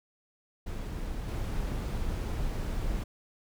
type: noise with level steps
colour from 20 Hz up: brown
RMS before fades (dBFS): -35 / -32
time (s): 0.66-3.04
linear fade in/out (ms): 10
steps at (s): 1.28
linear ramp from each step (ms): 5
effects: none